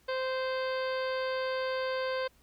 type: harmonic tone with a mistuned harmonic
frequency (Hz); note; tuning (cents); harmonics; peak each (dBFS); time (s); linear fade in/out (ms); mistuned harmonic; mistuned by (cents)
520; C5; -11; 1 / 2 / 3 / 4 / 5 / 6 / 7 / 8 / 9; -31 / -38 / -39 / -45 / -48 / -48 / -49 / -51 / -48; 0.08-2.28; 10; 8; +37
effects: added 60 Hz sine -66 dBFS peak until 2.42 s + pink hiss -66 dBFS RMS until 2.42 s